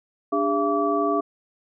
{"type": "tone cluster", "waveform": "sine", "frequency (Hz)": [293.3, 404.8, 678, 1153], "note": ["D4", "G#4", "E5", "D6"], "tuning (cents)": [-2, -44, 49, -32], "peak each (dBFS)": -25, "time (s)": [0.32, 1.21], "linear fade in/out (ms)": 10, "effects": []}